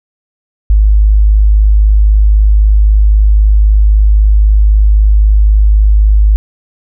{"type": "tone", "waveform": "sine", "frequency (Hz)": 51.91, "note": "G#1", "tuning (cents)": 0, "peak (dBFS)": -3, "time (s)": [0.7, 6.36], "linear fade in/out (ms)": 0, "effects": []}